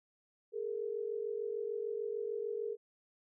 sine tone pair together, 415.3 / 462 Hz, G#4 / A#4, 0 / -16 cents, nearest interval major second, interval 184 cents, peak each -38 / -38 dBFS, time 0.52-2.77 s, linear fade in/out 50 ms, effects none

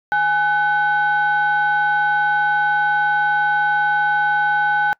sine tone pair together, 830.6 / 1505 Hz, G#5 / F#6, 0 / +29 cents, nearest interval minor seventh, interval 1029 cents, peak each -16 dBFS, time 0.12-4.93 s, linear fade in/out 0 ms, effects noise-tail reverb RT60 0.1 s tail -26 dB re dry + tanh soft clip ceiling -10 dBFS

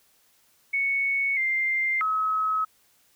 sine tone with pitch steps, 2216 / 2096 / 1282 Hz, C#7 / C7 / E6, -1 / +2 / -49 cents, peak -22 dBFS, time 0.73-2.65 s, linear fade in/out 10 ms, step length 640 ms, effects white hiss -63 dBFS RMS until 3.15 s

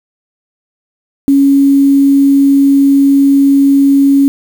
sine tone with quantisation, 277.2 Hz, C#4, in tune, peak -4 dBFS, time 1.28-4.28 s, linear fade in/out 0 ms, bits 5, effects none

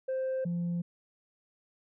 sine tone pair in turn, 523.3 / 173.02 Hz, C5 / F3, 0 / -16 cents, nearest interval octave + perfect fifth, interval 1916 cents, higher first, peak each -27 dBFS, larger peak neither, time 0.08-0.45 / 0.45-0.82 s, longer neither, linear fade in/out 10 ms, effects tanh soft clip ceiling -28 dBFS

